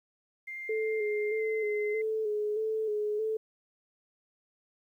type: tone with pitch glide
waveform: sine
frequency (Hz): 2103 to 2066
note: C7 to C7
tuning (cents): +8 to -22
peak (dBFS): -37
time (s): 0.47-2.02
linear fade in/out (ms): 10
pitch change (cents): -30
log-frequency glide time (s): 1.37-1.43
type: tone with vibrato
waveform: sine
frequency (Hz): 429.3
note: A4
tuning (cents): -43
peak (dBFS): -28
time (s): 0.69-3.37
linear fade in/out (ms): 5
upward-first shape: square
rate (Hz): 1.6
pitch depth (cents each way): 35
effects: 11-bit